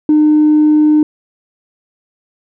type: tone with tanh clipping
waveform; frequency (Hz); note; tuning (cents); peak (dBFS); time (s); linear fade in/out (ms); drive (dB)
triangle; 303.7; D#4; -42; -6; 0.09-1.03; 2; 5
effects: none